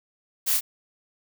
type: noise with echo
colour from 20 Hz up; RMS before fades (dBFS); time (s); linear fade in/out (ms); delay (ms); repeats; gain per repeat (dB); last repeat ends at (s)
blue; -24; 0.46-0.58; 20; 30; 1; -2; 0.61
effects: none